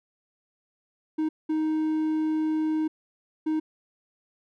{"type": "tone bursts at uneven times", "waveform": "triangle", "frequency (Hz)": 312.4, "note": "D#4", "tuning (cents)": 7, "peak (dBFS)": -21, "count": 3, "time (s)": [[1.18, 1.29], [1.49, 2.88], [3.46, 3.6]], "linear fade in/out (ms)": 10, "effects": []}